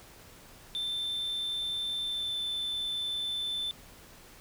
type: tone with pitch glide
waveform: sine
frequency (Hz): 3555 to 3530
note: A7 to A7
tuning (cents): +17 to +5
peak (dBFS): -28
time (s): 0.75-3.71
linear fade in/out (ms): 0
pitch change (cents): -12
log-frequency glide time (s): 2.03-2.37
effects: tanh soft clip ceiling -30 dBFS + pink hiss -53 dBFS RMS until 4.4 s